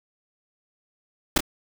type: noise with echo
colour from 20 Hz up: pink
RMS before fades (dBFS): -17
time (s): 1.36-1.38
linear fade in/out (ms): 5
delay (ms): 26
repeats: 1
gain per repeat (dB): -7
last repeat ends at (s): 1.406
effects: none